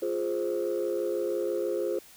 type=chord; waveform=sine; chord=F minor; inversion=none; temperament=equal; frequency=349.2 / 415.3 / 523.3 Hz; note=F4 / Ab4 / C5; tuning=0 / 0 / 0 cents; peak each=-30 dBFS; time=0.02-1.99 s; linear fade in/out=5 ms; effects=tanh soft clip ceiling -21 dBFS + white hiss -53 dBFS RMS until 2.16 s